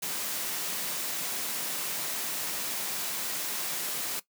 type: high-pass noise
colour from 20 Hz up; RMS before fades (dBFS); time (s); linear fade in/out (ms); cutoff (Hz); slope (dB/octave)
white; -33; 0.02-4.2; 10; 130; 48
effects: noise-tail reverb RT60 0.1 s tail -17 dB re dry